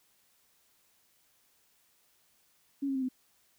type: tone with pitch steps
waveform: sine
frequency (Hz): 278.3 / 270.8 / 263.6 / 256.5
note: C#4 / C#4 / C4 / C4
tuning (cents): +7 / -40 / +13 / -34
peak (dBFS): -29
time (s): 2.82-3.088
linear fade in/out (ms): 10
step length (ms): 67
effects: white hiss -69 dBFS RMS until 3.58 s